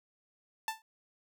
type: tone with exponential decay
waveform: sawtooth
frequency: 885 Hz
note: A5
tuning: 10 cents sharp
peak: -25 dBFS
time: 0.68-0.82 s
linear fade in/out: 1 ms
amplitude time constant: 30 ms
effects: none